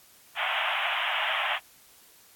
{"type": "band-pass noise", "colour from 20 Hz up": "white", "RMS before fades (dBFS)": -29, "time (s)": [0.35, 1.6], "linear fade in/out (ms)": 50, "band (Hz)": [620, 3300], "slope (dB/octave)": 96, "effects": ["white hiss -56 dBFS RMS until 2.35 s", "AAC 64 kbps"]}